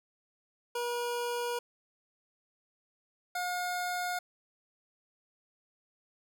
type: tone pair in turn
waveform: 25% pulse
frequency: 480.3 / 717.4 Hz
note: B4 / F5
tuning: -48 / +46 cents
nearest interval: perfect fifth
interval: 694 cents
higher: second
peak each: -28 dBFS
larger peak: neither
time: 0.75-1.59 / 3.35-4.19 s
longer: neither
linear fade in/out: 5 ms
effects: none